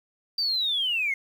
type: linear sweep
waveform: triangle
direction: down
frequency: 4699 to 2093 Hz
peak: -20 dBFS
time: 0.38-1.14 s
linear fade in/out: 5 ms
effects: tanh soft clip ceiling -21 dBFS + 9-bit